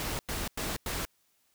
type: noise bursts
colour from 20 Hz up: pink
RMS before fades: -34 dBFS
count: 4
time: 0-1.051 s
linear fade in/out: 0 ms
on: 190 ms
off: 97 ms
effects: white hiss -71 dBFS RMS until 1.54 s